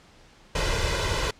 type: noise with comb filter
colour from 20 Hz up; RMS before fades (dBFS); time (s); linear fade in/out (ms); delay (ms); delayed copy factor
pink; -25; 0.55-1.31; 5; 2; +0.75
effects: pink hiss -54 dBFS RMS until 1.39 s + low-pass 6000 Hz 12 dB/octave